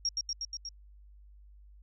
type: tone with echo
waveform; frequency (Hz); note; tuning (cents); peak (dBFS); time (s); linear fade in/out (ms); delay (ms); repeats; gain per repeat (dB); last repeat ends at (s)
sine; 5588; F8; 0; -27; 0.05-0.09; 2; 120; 5; -2; 0.69
effects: added 50 Hz sine -52 dBFS peak until 1.82 s